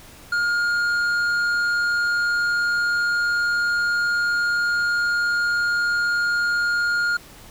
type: tone with tanh clipping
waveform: sine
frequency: 1418 Hz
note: F6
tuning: 26 cents sharp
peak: -20 dBFS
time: 0.32-7.17 s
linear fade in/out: 5 ms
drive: 8 dB
effects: pink hiss -45 dBFS RMS until 7.5 s